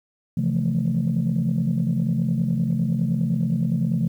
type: chord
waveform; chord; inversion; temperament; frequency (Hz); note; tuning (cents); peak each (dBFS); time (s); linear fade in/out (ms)
sine; F major seventh; second; equal with one note detuned; 133.48 / 164.81 / 174.61 / 220; C3 / E3 / F3 / A3; +35 / 0 / 0 / 0; -24; 0.37-4.08; 5
effects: tanh soft clip ceiling -13 dBFS + 9-bit